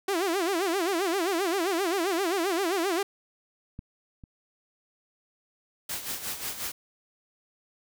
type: tone with vibrato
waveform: sawtooth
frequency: 362.3 Hz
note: F#4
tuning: 36 cents flat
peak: -21 dBFS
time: 0.08-3.03 s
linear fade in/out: 5 ms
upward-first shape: sine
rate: 7.6 Hz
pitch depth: 190 cents each way
type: clicks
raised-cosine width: 5 ms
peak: -26 / -33 dBFS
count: 2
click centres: 3.791 / 4.238 s
type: noise with tremolo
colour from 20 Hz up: white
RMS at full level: -32 dBFS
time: 5.89-6.72 s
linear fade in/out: 5 ms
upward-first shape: sine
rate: 5.6 Hz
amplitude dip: 65%
effects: none